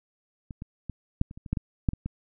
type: clicks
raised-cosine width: 5 ms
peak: -26 / -24 / -21 / -10 / -29 / -30 / -27 / -13 / -16 / -10 / -21 / -19 dBFS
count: 12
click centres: 0.508 / 0.621 / 0.897 / 1.214 / 1.311 / 1.375 / 1.462 / 1.53 / 1.572 / 1.888 / 1.934 / 2.06 s
effects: none